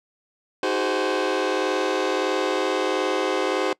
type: chord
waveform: sawtooth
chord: Ab dominant seventh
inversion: second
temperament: just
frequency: 311.5 / 373.8 / 415.3 / 519.1 Hz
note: Eb4 / Gb4 / Ab4 / C5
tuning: +2 / +18 / 0 / -14 cents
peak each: -25 / -21 / -24 / -22 dBFS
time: 0.63-3.73 s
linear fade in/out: 2 ms
effects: noise-tail reverb RT60 0.1 s tail -23 dB re dry + low-pass 5000 Hz 12 dB/octave